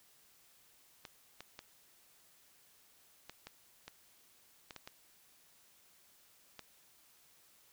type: clicks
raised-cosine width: 0.2 ms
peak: -29 dBFS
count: 10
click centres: 1.052 / 1.406 / 1.591 / 3.296 / 3.47 / 3.88 / 4.708 / 4.763 / 4.875 / 6.593 s
effects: white hiss -66 dBFS RMS until 7.72 s